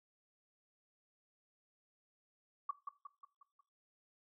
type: tone with echo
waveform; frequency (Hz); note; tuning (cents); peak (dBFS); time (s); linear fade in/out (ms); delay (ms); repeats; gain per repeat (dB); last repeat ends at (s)
sine; 1135; C#6; +41; -33; 2.69-2.71; 5; 180; 5; -6; 3.61
effects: noise-tail reverb RT60 0.3 s tail -17 dB re dry